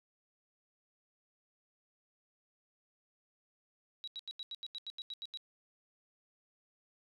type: tone bursts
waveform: sine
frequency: 3878 Hz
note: B7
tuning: 32 cents flat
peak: -40 dBFS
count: 12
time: 4.04-5.373 s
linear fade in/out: 0 ms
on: 35 ms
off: 83 ms
effects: none